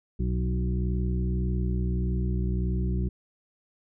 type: harmonic tone with a mistuned harmonic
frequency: 61.74 Hz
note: B1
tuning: in tune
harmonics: 1 / 2 / 3 / 5 / 6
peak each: -26 / -31 / -31 / -40 / -39 dBFS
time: 0.19-3.09 s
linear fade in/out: 10 ms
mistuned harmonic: 1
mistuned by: +37 cents
effects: none